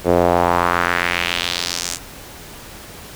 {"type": "tone with band-pass filter sweep", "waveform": "sawtooth", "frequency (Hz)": 87.31, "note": "F2", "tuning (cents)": 0, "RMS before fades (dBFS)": -18, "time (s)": [0.04, 1.99], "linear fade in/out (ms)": 50, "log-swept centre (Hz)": [470, 7600], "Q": 2, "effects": ["pink hiss -37 dBFS RMS until 3.15 s"]}